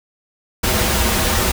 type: noise with comb filter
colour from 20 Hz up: pink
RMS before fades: -17 dBFS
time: 0.63-1.52 s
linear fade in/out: 10 ms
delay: 7 ms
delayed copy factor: -0.6
effects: none